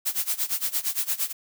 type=noise with tremolo; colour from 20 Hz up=blue; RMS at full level=-24 dBFS; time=0.05-1.33 s; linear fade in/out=20 ms; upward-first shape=sine; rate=8.7 Hz; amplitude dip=90%; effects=none